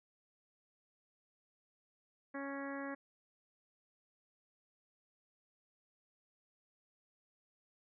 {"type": "harmonic tone", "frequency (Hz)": 277.2, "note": "C#4", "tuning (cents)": 0, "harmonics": [1, 2, 3, 4, 5, 6, 7, 8], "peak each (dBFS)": [-43, -46, -52, -50, -54, -49, -52, -60], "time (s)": [2.34, 2.95], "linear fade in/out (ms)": 10, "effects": []}